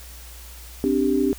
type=chord; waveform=sine; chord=C suspended second; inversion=none; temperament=equal; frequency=261.6 / 293.7 / 392 Hz; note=C4 / D4 / G4; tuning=0 / 0 / 0 cents; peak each=-22 dBFS; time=0.84-1.33 s; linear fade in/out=0 ms; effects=added 60 Hz sine -40 dBFS peak until 1.38 s + white hiss -44 dBFS RMS until 1.38 s